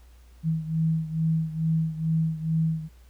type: beating tone pair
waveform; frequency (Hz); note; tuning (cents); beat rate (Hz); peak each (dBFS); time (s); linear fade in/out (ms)
sine; 160 / 162.3; D#3 / E3; +49 / -27; 2.3; -24 / -28; 0.43-2.89; 50
effects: added 60 Hz sine -49 dBFS peak until 3.09 s + pink hiss -62 dBFS RMS until 3.09 s